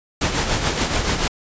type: noise with tremolo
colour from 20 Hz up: pink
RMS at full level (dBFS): -18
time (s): 0.21-1.28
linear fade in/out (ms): 5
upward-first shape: triangle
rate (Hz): 7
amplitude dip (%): 60
effects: resampled to 16000 Hz